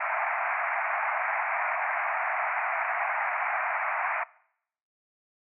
pink band-pass noise, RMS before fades -29 dBFS, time 0-4.24 s, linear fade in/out 10 ms, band 650 to 2400 Hz, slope 96 dB/octave, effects noise-tail reverb RT60 0.7 s tail -22 dB re dry

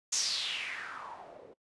blue noise with low-pass filter sweep, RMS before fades -37 dBFS, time 0.12-1.54 s, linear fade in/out 10 ms, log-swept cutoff 6600 to 410 Hz, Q 4.7, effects noise-tail reverb RT60 0.1 s tail -21 dB re dry + resampled to 24000 Hz

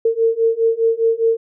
sine beating tone pair, 452.1 / 457 Hz, A4 / A#4, +47 / -34 cents, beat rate 4.9 Hz, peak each -17 / -16 dBFS, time 0.05-1.37 s, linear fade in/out 5 ms, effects none

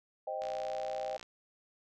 sine chord, C minor, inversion none, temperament equal, 523.3 / 622.3 / 784 Hz, C5 / Eb5 / G5, 0 / 0 / 0 cents, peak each -40 / -38 / -39 dBFS, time 0.27-1.17 s, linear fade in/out 5 ms
click train, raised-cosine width 0.2 ms, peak -30 dBFS, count 50, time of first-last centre 0.42-1.229 s, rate 60.6 Hz
effects none

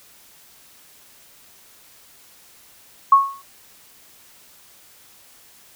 sine tone with exponential decay, 1100 Hz, C#6, 14 cents flat, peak -5 dBFS, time 3.12-3.42 s, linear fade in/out 5 ms, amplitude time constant 64 ms, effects white hiss -50 dBFS RMS until 5.75 s

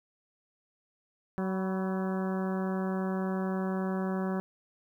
harmonic tone with a mistuned harmonic, 188.7 Hz, F#3, 34 cents sharp, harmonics 1 / 2 / 3 / 4 / 5 / 6 / 7 / 8 / 9, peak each -30 / -36 / -40 / -42 / -44 / -46 / -47 / -48 / -49 dBFS, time 1.38-4.4 s, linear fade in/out 0 ms, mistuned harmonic 5, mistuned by +62 cents, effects 11-bit

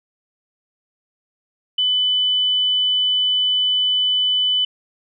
sine tone, 3000 Hz, F#7, 23 cents sharp, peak -15 dBFS, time 1.78-4.65 s, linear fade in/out 5 ms, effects none

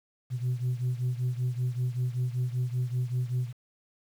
sine beating tone pair, 123.47 / 128.67 Hz, B2 / C3, 0 / -29 cents, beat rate 5.2 Hz, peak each -27 / -30 dBFS, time 0.3-3.53 s, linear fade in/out 50 ms, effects tanh soft clip ceiling -23 dBFS + 9-bit

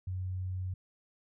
sine tone, 92.5 Hz, F#2, in tune, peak -33 dBFS, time 0.07-0.74 s, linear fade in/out 5 ms, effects none

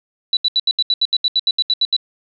sine tone bursts, 3951 Hz, B7, in tune, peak -12 dBFS, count 15, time 0.33-1.965 s, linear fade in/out 2 ms, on 39 ms, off 75 ms, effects none

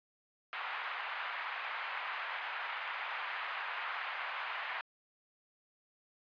pink band-pass noise, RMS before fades -40 dBFS, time 0.53-4.81 s, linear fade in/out 0 ms, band 880 to 2700 Hz, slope 24 dB/octave, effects resampled to 11025 Hz

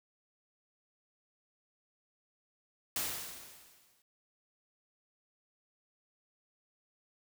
white noise with exponential decay, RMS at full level -33 dBFS, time 2.96-4.02 s, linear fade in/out 2 ms, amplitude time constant 230 ms, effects none

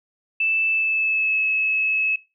sine tone with pitch glide, 2640 to 2587 Hz, E7 to E7, +2 to -33 cents, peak -18 dBFS, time 0.4-2.16 s, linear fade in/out 5 ms, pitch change -35 cents, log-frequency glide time 0.68-1.41 s, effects noise-tail reverb RT60 0.3 s tail -22 dB re dry

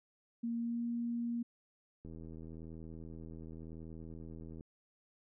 sine tone with pitch glide, 233.1 to 235.9 Hz, A#3 to A#3, 0 to +21 cents, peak -34 dBFS, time 0.43-1.43 s, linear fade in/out 10 ms, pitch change +21 cents, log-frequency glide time 0.57-0.83 s
click train, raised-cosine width 3 ms, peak -37 dBFS, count 208, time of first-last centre 2.05-4.609 s, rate 80.9 Hz
effects none

